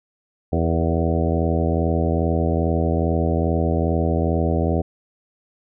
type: harmonic tone with a mistuned harmonic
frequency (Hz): 82.41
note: E2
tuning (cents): 0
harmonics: 1 / 2 / 3 / 4 / 5 / 6 / 7 / 8 / 9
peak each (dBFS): -21 / -24 / -26 / -27 / -28 / -29 / -29 / -30 / -31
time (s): 0.52-4.82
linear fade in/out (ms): 10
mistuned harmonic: 6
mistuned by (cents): -40
effects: none